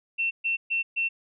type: tone bursts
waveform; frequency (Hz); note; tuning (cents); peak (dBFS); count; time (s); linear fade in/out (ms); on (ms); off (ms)
sine; 2700; E7; +41; -23; 4; 0.18-1.09; 20; 130; 130
effects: none